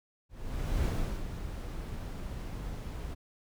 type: noise with ADSR envelope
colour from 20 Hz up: brown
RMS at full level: -29 dBFS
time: 0.29-3.15 s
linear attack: 560 ms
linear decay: 390 ms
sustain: -9 dB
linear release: 22 ms
effects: none